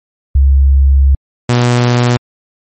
sine / sawtooth tone pair in turn, 68.3 / 121.7 Hz, C#2 / B2, -25 / -25 cents, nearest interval minor seventh, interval 1000 cents, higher second, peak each -4 dBFS, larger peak neither, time 0.35-1.15 / 1.49-2.17 s, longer first, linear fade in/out 5 ms, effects MP3 32 kbps

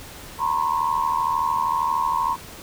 sine tone cluster, 924 / 997 / 1079 Hz, A#5 / B5 / C#6, -16 / +16 / -47 cents, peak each -24 dBFS, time 0.38-2.37 s, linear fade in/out 50 ms, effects pink hiss -40 dBFS RMS until 2.62 s

